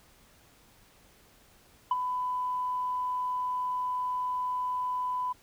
sine tone with ADSR envelope, 1000 Hz, B5, 21 cents sharp, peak -19 dBFS, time 1.91-5.33 s, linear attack 4 ms, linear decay 28 ms, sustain -9 dB, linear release 13 ms, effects tanh soft clip ceiling -20 dBFS + pink hiss -60 dBFS RMS until 5.42 s

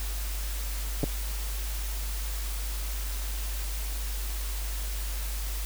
clicks, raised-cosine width 2 ms, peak -14 dBFS, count 2, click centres 1.033 / 1.04 s, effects added 50 Hz sine -30 dBFS peak until 5.65 s + white hiss -39 dBFS RMS until 5.65 s

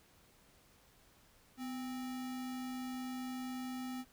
sine tone with sample-and-hold, 252.6 Hz, B3, 39 cents sharp, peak -39 dBFS, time 1.57-4.05 s, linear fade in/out 50 ms, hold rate 1050 Hz, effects pink hiss -66 dBFS RMS until 4.12 s

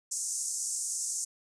pink band-pass noise, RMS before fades -34 dBFS, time 0.11-1.25 s, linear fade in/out 10 ms, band 6100 to 9300 Hz, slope 48 dB/octave, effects none

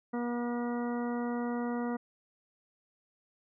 harmonic tone, 240 Hz, B3, 49 cents flat, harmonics 1 / 2 / 3 / 4 / 5 / 6 / 8, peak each -32 / -38 / -42 / -44 / -46 / -48 / -50 dBFS, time 0.13-1.97 s, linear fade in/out 10 ms, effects none

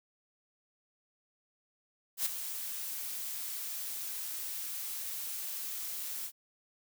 blue noise with ADSR envelope, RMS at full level -29 dBFS, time 2.17-6.32 s, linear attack 87 ms, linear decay 10 ms, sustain -10 dB, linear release 69 ms, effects none

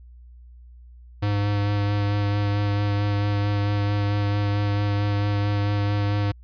square tone with vibrato, 102.3 Hz, G#2, 26 cents flat, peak -21 dBFS, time 1.22-6.32 s, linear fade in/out 10 ms, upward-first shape sine, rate 4.5 Hz, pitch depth 13 cents each way, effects added 60 Hz sine -43 dBFS peak until 6.43 s + resampled to 11025 Hz

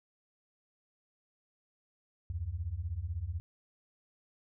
sine beating tone pair, 74.6 / 90.6 Hz, D2 / F#2, +28 / -36 cents, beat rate 16 Hz, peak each -38 / -36 dBFS, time 2.3-3.4 s, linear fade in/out 0 ms, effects none

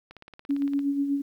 click train, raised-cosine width 0.3 ms, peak -29 dBFS, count 13, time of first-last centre 0.11-0.792 s, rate 17.6 Hz
sine tone with tremolo, 281.1 Hz, C#4, 24 cents sharp, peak -21 dBFS, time 0.49-1.22 s, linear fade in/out 10 ms, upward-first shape sine, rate 8.2 Hz, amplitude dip 50%
effects 10-bit

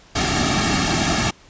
pink noise with comb filter, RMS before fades -19 dBFS, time 0.15-1.31 s, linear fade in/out 10 ms, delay 2 ms, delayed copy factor -1, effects pink hiss -49 dBFS RMS until 1.49 s + resampled to 16000 Hz

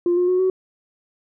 sine tone with pitch steps, 349.2 / 357.4 / 365.7 / 374.3 Hz, F4 / F4 / F#4 / F#4, 0 / +40 / -20 / +20 cents, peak -14 dBFS, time 0.06-0.5 s, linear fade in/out 2 ms, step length 110 ms, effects tanh soft clip ceiling -12 dBFS

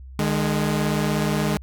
sawtooth tone pair together, 151.54 / 207.7 Hz, D#3 / G#3, -45 / 0 cents, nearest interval perfect fourth, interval 545 cents, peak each -19 dBFS, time 0.19-1.57 s, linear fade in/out 0 ms, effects added 65 Hz sine -37 dBFS peak until 1.62 s

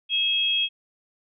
sine tone pair together, 2596 / 3271 Hz, E7 / G#7, -27 / -27 cents, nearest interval major third, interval 400 cents, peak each -27 / -21 dBFS, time 0.09-0.69 s, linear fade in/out 50 ms, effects none

